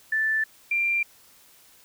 sine tone pair in turn, 1760 / 2375 Hz, A6 / D7, 0 / +19 cents, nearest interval perfect fourth, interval 519 cents, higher second, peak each -21 dBFS, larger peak neither, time 0.12-0.44 / 0.71-1.03 s, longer neither, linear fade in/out 5 ms, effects white hiss -55 dBFS RMS until 1.84 s

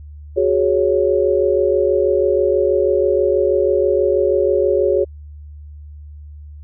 sine chord, F# suspended second, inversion none, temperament just, 370 / 416.2 / 555 Hz, F#4 / G#4 / C#5, 0 / +4 / +2 cents, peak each -17 dBFS, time 0.36-5.05 s, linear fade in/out 20 ms, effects added 74 Hz sine -33 dBFS peak until 6.63 s

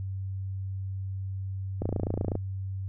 click train, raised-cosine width 2 ms, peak -16 dBFS, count 16, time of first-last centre 1.82-2.354 s, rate 28.1 Hz, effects added 96 Hz sine -31 dBFS peak until 2.88 s

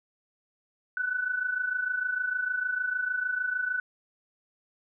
sine tone pair together, 1473.4 / 1500 Hz, F#6 / F#6, -8 / +23 cents, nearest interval unison, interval 31 cents, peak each -33 / -28 dBFS, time 0.97-3.8 s, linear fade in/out 2 ms, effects none

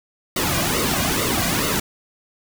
pink noise with flanger, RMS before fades -21 dBFS, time 0.36-1.8 s, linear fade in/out 5 ms, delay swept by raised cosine 1.2 to 2.3 ms, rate 2.3 Hz, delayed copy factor -0.75, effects none

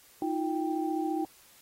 sine tone cluster, 315.4 / 350 / 786 Hz, D#4 / F4 / G5, +24 / +4 / +4 cents, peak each -30 / -34 / -34 dBFS, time 0.22-1.25 s, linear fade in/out 2 ms, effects white hiss -58 dBFS RMS until 1.61 s + AAC 48 kbps

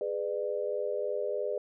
sine chord, G# diminished, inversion none, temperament just, 415.3 / 498.4 / 598 Hz, G#4 / B4 / D5, 0 / +16 / +31 cents, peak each -34 dBFS, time 0.01-1.58 s, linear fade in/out 2 ms, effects none

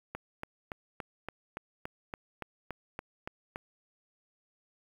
click train, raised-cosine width 0.5 ms, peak -22 dBFS, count 13, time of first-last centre 0.15-3.559 s, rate 3.52 Hz, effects 8-bit

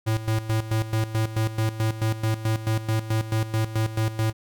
square tone with tremolo, 110.5 Hz, A2, 8 cents sharp, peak -21 dBFS, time 0.06-4.33 s, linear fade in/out 20 ms, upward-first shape square, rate 4.6 Hz, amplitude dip 75%, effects none

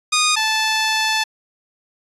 10% pulse tone pair in turn, 1233 / 875.4 Hz, D#6 / A5, -16 / -9 cents, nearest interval tritone, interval 593 cents, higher first, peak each -6 / -8 dBFS, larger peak first, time 0.12-0.36 / 0.36-1.24 s, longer second, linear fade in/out 10 ms, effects resampled to 24000 Hz

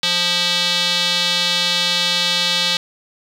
square tone with band-pass filter, 176 Hz, F3, 14 cents sharp, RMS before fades -18 dBFS, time 0.03-2.77 s, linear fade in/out 2 ms, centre 3800 Hz, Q 3.3, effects 7-bit

